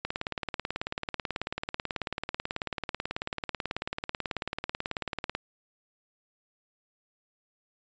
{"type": "click train", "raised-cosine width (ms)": 0.3, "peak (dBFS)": -15, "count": 98, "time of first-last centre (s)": [0.05, 5.351], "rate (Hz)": 18.3, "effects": ["resampled to 16000 Hz"]}